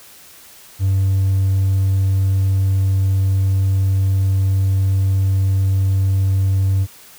triangle tone, 96.3 Hz, G2, 30 cents flat, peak -10 dBFS, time 0.79-6.87 s, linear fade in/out 50 ms, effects tanh soft clip ceiling -8 dBFS + white hiss -43 dBFS RMS until 7.18 s

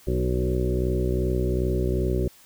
harmonic tone with a mistuned harmonic, 62.6 Hz, B1, 24 cents sharp, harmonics 1 / 2 / 3 / 4 / 5 / 6 / 7 / 8 / 9, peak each -25 / -28 / -32 / -34 / -35 / -27 / -38 / -37 / -37 dBFS, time 0.07-2.28 s, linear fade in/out 5 ms, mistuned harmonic 6, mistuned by -18 cents, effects white hiss -53 dBFS RMS until 2.45 s

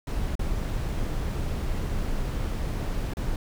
brown noise with dropouts, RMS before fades -28 dBFS, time 0.07-3.36 s, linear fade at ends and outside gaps 2 ms, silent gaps 0.354-0.393 / 3.136-3.169 s, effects none

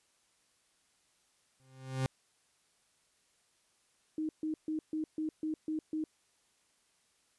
40% pulse tone with exponential growth, 131.5 Hz, C3, 9 cents sharp, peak -27 dBFS, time 1.6-2.06 s, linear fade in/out 0 ms, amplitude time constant 100 ms
sine tone bursts, 312 Hz, D#4, 5 cents sharp, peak -32 dBFS, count 8, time 4.18-6.04 s, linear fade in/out 2 ms, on 110 ms, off 140 ms
effects white hiss -72 dBFS RMS until 7.38 s + resampled to 24000 Hz

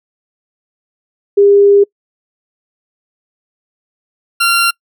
sine / 20% pulse tone pair in turn, 402.9 / 1378.9 Hz, G4 / F6, +48 / -22 cents, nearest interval octave + major sixth, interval 2130 cents, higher second, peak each -4 dBFS, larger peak neither, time 1.37-1.84 / 4.4-4.71 s, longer first, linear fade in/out 10 ms, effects noise-tail reverb RT60 0.1 s tail -26 dB re dry

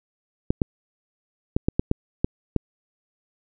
clicks, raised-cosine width 3 ms, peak -6 dBFS, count 8, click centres 0.505 / 0.618 / 1.565 / 1.685 / 1.795 / 1.914 / 2.245 / 2.563 s, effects none

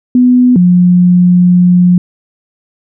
sine tone pair in turn, 249 / 178.44 Hz, B3 / F3, +14 / +38 cents, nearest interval tritone, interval 576 cents, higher first, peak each -3 dBFS, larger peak neither, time 0.15-0.56 / 0.56-1.98 s, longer second, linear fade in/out 2 ms, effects none

